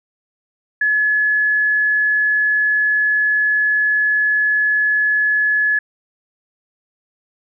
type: tone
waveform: sine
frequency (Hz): 1705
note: G#6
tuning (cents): +45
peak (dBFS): -13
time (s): 0.81-5.79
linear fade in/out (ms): 5
effects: none